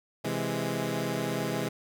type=chord; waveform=15% pulse; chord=C augmented; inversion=none; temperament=equal; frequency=130.81 / 164.81 / 207.7 Hz; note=C3 / E3 / G#3; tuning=0 / 0 / 0 cents; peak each=-27 dBFS; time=0.24-1.69 s; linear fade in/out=10 ms; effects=none